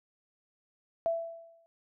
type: tone with exponential decay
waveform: sine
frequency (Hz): 666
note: E5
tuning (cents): +18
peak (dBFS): -24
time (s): 1.06-1.66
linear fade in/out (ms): 0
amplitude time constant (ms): 130
effects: none